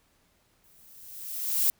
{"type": "noise with exponential growth", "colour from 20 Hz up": "violet", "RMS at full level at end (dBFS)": -22, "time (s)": [0.64, 1.7], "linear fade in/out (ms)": 0, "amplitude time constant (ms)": 230, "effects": ["pink hiss -67 dBFS RMS until 1.79 s"]}